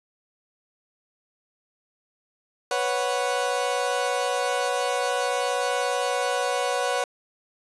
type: chord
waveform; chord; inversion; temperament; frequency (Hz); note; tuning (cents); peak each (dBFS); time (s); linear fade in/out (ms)
30% pulse; B suspended second; none; equal; 493.9 / 554.4 / 740; B4 / C#5 / F#5; 0 / 0 / 0; -25; 2.71-7.04; 2
effects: resampled to 24000 Hz